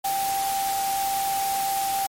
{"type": "tone in noise", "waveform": "sine", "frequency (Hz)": 784, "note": "G5", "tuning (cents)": 0, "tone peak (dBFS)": -23, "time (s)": [0.04, 2.07], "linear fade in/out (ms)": 10, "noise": "white", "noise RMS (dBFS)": -31, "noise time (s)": [0.04, 2.07], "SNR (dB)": 5, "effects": ["MP3 64 kbps"]}